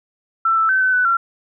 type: tone with pitch steps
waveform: sine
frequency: 1336 / 1322 / 1534 / 1519 / 1494 / 1366 Hz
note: E6 / E6 / G6 / F#6 / F#6 / F6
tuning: +23 / +5 / -38 / +45 / +16 / -39 cents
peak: -13 dBFS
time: 0.45-1.17 s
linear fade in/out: 5 ms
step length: 120 ms
effects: none